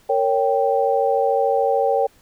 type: chord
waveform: sine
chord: G diminished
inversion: first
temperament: equal with one note detuned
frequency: 460.8 / 554.4 / 784 Hz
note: Bb4 / Db5 / G5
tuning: -20 / 0 / 0 cents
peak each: -20 dBFS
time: 0.09-2.07 s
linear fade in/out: 10 ms
effects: pink hiss -55 dBFS RMS until 2.21 s